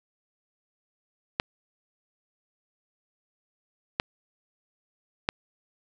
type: clicks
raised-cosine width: 0.3 ms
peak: -7 dBFS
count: 3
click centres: 1.399 / 3.999 / 5.289 s
effects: none